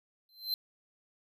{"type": "tone with exponential growth", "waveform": "square", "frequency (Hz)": 4102, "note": "C8", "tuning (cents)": -35, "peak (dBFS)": -27, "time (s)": [0.29, 0.54], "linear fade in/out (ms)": 1, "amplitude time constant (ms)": 53, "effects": []}